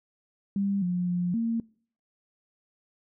sine tone with pitch steps, 198.6 / 178.3 / 177 / 229.2 Hz, G3 / F3 / F3 / A#3, +23 / +36 / +23 / -29 cents, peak -24 dBFS, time 0.56-1.6 s, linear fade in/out 2 ms, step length 260 ms, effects noise-tail reverb RT60 0.5 s tail -24 dB re dry

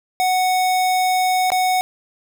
square tone with dropouts, 740 Hz, F#5, in tune, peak -16 dBFS, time 0.2-1.81 s, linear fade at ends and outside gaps 0 ms, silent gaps 1.503-1.519 s, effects none

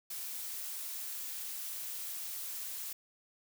blue noise, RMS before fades -41 dBFS, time 0.1-2.93 s, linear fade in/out 5 ms, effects none

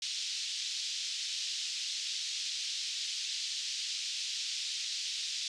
pink band-pass noise, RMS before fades -37 dBFS, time 0.02-5.48 s, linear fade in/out 2 ms, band 3300 to 5900 Hz, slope 24 dB/octave, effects resampled to 22050 Hz

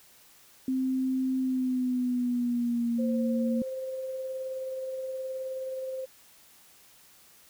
sine tone with pitch glide, 260.7 to 232.3 Hz, C4 to A#3, -6 to -6 cents, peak -25 dBFS, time 0.68-3.62 s, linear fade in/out 2 ms, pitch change -200 cents, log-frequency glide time 1.39-3.05 s
sine tone with tremolo, 523.3 Hz, C5, in tune, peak -31 dBFS, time 2.98-6.06 s, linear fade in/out 20 ms, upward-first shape sine, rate 19 Hz, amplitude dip 25%
effects white hiss -57 dBFS RMS until 7.49 s

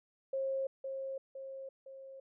sine tone with echo, 537 Hz, C5, 45 cents sharp, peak -32 dBFS, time 0.33-0.67 s, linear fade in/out 5 ms, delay 510 ms, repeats 3, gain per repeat -5 dB, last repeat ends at 2.2 s, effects none

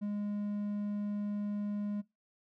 triangle tone, 206.1 Hz, G#3, 13 cents flat, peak -31 dBFS, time 0.01-2.02 s, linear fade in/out 20 ms, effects noise-tail reverb RT60 0.2 s tail -21 dB re dry

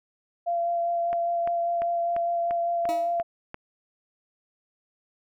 sine tone with vibrato, 686 Hz, F5, 31 cents flat, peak -23 dBFS, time 0.46-3.23 s, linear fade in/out 20 ms, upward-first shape sine, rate 5 Hz, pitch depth 11 cents each way
click train, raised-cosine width 0.5 ms, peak -21 dBFS, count 8, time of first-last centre 1.13-3.544 s, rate 2.9 Hz
20% pulse tone with exponential decay, 321.7 Hz, E4, 42 cents flat, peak -24 dBFS, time 2.89-3.22 s, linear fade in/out 0 ms, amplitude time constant 70 ms
effects none

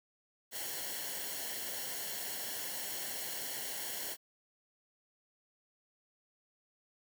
white noise with comb filter, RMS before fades -40 dBFS, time 0.51-4.17 s, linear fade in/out 50 ms, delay 0.81 ms, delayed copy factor -0.65, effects none

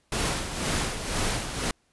pink noise with tremolo, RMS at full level -26 dBFS, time 0.12-1.71 s, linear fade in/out 2 ms, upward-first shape sine, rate 2 Hz, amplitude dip 60%, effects pink hiss -68 dBFS RMS until 1.92 s + resampled to 24000 Hz

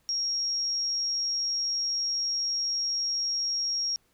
sine tone, 5588 Hz, F8, in tune, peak -26 dBFS, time 0.09-3.96 s, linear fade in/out 0 ms, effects pink hiss -68 dBFS RMS until 4.13 s

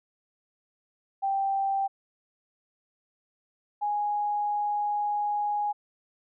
sine tone pair in turn, 784 / 828.8 Hz, G5 / G#5, 0 / -4 cents, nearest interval minor second, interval 96 cents, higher second, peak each -24 / -25 dBFS, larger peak first, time 1.22-1.88 / 3.81-5.73 s, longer second, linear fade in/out 20 ms, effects none

